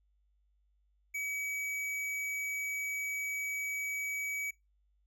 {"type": "tone with tanh clipping", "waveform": "sine", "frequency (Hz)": 2275, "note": "C#7", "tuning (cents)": 44, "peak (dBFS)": -36, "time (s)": [1.14, 4.51], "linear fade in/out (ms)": 10, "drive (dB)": 16, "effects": ["noise-tail reverb RT60 0.2 s tail -22 dB re dry", "added 50 Hz sine -69 dBFS peak until 5.06 s"]}